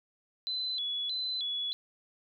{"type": "tone with vibrato", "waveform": "sine", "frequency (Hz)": 3700, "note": "A#7", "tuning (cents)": -14, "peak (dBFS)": -31, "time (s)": [0.47, 1.73], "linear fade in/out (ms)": 0, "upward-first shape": "square", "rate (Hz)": 1.6, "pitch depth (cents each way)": 150, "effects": []}